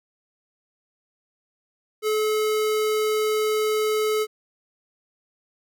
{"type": "tone", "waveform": "square", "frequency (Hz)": 430, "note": "A4", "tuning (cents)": -40, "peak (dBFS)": -21, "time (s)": [2.02, 4.27], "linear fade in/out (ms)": 50, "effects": []}